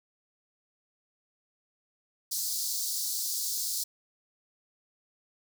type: high-pass noise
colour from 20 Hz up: pink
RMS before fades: -32 dBFS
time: 2.31-3.84 s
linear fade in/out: 10 ms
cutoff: 4300 Hz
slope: 48 dB/octave
effects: none